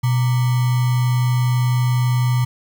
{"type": "tone with sample-and-hold", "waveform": "sine", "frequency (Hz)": 124, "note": "B2", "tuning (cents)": 7, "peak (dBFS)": -14, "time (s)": [0.03, 2.45], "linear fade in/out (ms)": 10, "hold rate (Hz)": 1050, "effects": []}